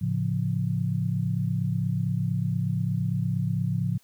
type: chord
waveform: sine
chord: A augmented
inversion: none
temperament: equal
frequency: 110 / 138.59 / 174.61 Hz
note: A2 / C#3 / E#3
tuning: 0 / 0 / 0 cents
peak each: -28 dBFS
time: 0.01-3.98 s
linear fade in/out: 10 ms
effects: white hiss -62 dBFS RMS until 4.03 s